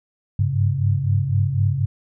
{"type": "tone cluster", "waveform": "sine", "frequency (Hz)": [97.6, 101.6, 136.8], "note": ["G2", "G#2", "C#3"], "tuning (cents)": [-7, -38, -23], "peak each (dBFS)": -21, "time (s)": [0.39, 1.86], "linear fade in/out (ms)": 5, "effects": []}